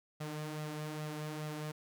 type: tone with flanger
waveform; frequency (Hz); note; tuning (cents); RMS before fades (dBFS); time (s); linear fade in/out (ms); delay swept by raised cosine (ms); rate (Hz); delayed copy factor
sawtooth; 152.5; D#3; -34; -41; 0.2-1.72; 10; 1.5 to 4.9; 2.4; +0.5
effects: none